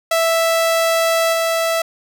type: tone with level steps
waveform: sawtooth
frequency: 659.3 Hz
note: E5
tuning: in tune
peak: -10 / -12 dBFS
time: 0.11-1.82 s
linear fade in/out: 5 ms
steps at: 1.32 s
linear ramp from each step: 20 ms
effects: none